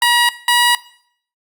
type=tone pair in turn; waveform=15% pulse; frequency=958 / 963.4 Hz; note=A#5 / B5; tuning=+47 / -43 cents; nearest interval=unison; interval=10 cents; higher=second; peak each=-4 dBFS; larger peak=neither; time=0.02-0.29 / 0.48-0.75 s; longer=neither; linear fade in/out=2 ms; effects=noise-tail reverb RT60 0.6 s tail -18 dB re dry + Opus 48 kbps